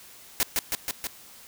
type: noise with echo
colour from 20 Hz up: white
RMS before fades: -23 dBFS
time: 0.4-0.43 s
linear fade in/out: 0 ms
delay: 160 ms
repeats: 4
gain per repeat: -2 dB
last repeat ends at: 1.07 s
effects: white hiss -49 dBFS RMS until 1.47 s